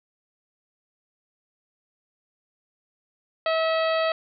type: harmonic tone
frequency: 646 Hz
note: E5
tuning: 35 cents flat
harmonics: 1 / 2 / 3 / 4 / 5 / 6 / 7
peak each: -22 / -28 / -32 / -34 / -36 / -38 / -39 dBFS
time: 3.46-4.12 s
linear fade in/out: 2 ms
effects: none